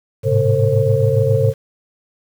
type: tone cluster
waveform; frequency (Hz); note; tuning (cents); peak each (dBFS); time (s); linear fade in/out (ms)
sine; 105.1 / 112.4 / 134.6 / 453.3 / 532; G#2 / A2 / C3 / A#4 / C5; +21 / +37 / +49 / -48 / +29; -18; 0.23-1.54; 50
effects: tanh soft clip ceiling 0 dBFS + 7-bit